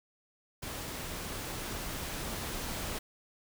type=noise with level ramp; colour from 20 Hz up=pink; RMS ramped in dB=-40 to -37 dBFS; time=0.62-2.99 s; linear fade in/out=10 ms; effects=none